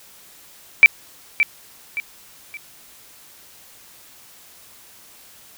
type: tone with echo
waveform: sine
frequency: 2328 Hz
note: D7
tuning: 16 cents flat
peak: -3 dBFS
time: 0.83-0.86 s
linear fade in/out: 0 ms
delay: 570 ms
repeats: 3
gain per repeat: -9 dB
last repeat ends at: 2.57 s
effects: white hiss -47 dBFS RMS until 5.57 s